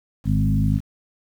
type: harmonic tone with a mistuned harmonic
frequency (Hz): 51.91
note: G#1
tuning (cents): 0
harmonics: 1 / 2 / 3 / 4 / 5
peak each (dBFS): -23 / -21 / -22 / -24 / -27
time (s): 0.24-0.81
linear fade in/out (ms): 50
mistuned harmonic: 3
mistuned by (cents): -21
effects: 8-bit